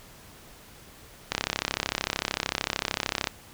click train, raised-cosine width 0.2 ms, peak -7 dBFS, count 66, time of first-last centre 1.32-3.272 s, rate 33.3 Hz, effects pink hiss -50 dBFS RMS until 3.53 s

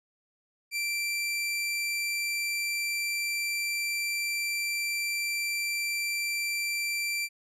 sawtooth tone, 2349 Hz, D7, in tune, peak -25 dBFS, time 0.71-7.29 s, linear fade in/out 50 ms, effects resampled to 32000 Hz

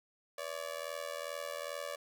sawtooth tone with amplitude modulation, 573 Hz, D5, 43 cents flat, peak -31 dBFS, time 0.38-1.96 s, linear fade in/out 5 ms, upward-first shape sine, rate 82.4 Hz, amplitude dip 90%, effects none

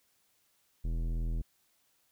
sine tone with tanh clipping, 41.2 Hz, E1, in tune, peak -32 dBFS, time 0.84-1.42 s, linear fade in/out 10 ms, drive 15 dB, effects white hiss -72 dBFS RMS until 2.11 s

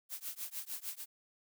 blue noise with tremolo, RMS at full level -39 dBFS, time 0.09-1.06 s, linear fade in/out 50 ms, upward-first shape triangle, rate 6.6 Hz, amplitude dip 100%, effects none

